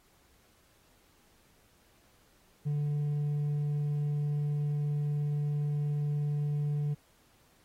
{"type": "tone with hard clipping", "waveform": "triangle", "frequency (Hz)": 146.83, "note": "D3", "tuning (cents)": 0, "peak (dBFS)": -27, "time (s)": [2.65, 6.95], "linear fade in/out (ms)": 20, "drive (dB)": 1, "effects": ["pink hiss -66 dBFS RMS until 7.64 s", "AAC 48 kbps"]}